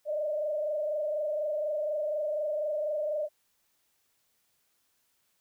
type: tone with frequency modulation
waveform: sine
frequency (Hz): 604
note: D5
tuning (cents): +48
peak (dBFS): -28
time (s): 0.05-3.29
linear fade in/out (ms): 50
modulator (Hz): 24.1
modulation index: 0.98
effects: white hiss -73 dBFS RMS until 5.4 s